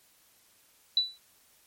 sine tone with exponential decay, 3961 Hz, B7, 4 cents sharp, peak -18 dBFS, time 0.97-1.18 s, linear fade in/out 2 ms, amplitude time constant 45 ms, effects white hiss -63 dBFS RMS until 1.66 s + MP3 64 kbps

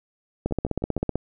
two click trains, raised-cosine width 2 ms, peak -10 / -23 dBFS, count 12 / 4, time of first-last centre 0.46-1.156 / 0.51-0.978 s, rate 15.8 / 6.41 Hz, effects none

